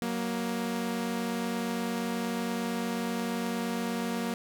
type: tone pair together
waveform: sawtooth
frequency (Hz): 186.52 / 235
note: F#3 / A#3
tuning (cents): +14 / +14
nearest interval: major third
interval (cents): 400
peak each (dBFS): -31 / -27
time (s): 0.02-4.34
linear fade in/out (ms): 0
effects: none